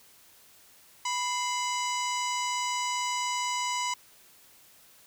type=harmonic tone with a mistuned harmonic; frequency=987.8 Hz; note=B5; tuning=in tune; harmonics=1 / 2 / 3 / 4 / 5 / 6 / 7 / 8; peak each=-30 / -36 / -38 / -42 / -41 / -40 / -39 / -41 dBFS; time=1.05-3.94 s; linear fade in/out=5 ms; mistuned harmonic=2; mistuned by=+91 cents; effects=white hiss -57 dBFS RMS until 5.06 s